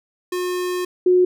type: tone pair in turn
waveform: square / sine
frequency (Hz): 360 / 363.1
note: F#4 / F#4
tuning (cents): -47 / -33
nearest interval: unison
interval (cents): 14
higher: second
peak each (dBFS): -22 / -11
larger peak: second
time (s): 0.32-0.85 / 1.06-1.25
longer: first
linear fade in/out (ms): 5
effects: none